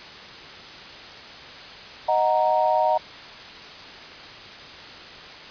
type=chord; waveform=sine; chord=D# minor; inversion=none; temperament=equal; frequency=622.3 / 740 / 932.3 Hz; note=D#5 / F#5 / A#5; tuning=0 / 0 / 0 cents; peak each=-22 dBFS; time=2.08-2.98 s; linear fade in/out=10 ms; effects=white hiss -40 dBFS RMS until 5.5 s + resampled to 11025 Hz